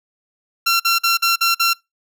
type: tone bursts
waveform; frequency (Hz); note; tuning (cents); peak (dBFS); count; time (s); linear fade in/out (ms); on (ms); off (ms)
15% pulse; 1363; F6; -43; -7; 6; 0.66-1.735; 10; 140; 47
effects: noise-tail reverb RT60 0.2 s tail -25 dB re dry